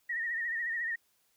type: tone with vibrato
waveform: sine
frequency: 1864.7 Hz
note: A#6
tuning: in tune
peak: -31 dBFS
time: 0.09-0.96 s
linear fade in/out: 10 ms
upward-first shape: triangle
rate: 14 Hz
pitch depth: 81 cents each way
effects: white hiss -72 dBFS RMS until 1.36 s